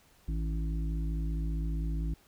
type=harmonic tone with a mistuned harmonic; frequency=55 Hz; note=A1; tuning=in tune; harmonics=1 / 3 / 5 / 6; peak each=-30 / -37 / -44 / -48 dBFS; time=0.28-2.14 s; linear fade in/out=5 ms; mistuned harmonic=3; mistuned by=-58 cents; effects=pink hiss -63 dBFS RMS until 2.27 s